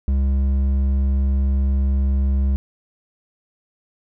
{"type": "tone with hard clipping", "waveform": "sine", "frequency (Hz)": 67.6, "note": "C#2", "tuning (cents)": -43, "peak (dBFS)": -17, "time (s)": [0.08, 2.56], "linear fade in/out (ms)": 0, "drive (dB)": 6, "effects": []}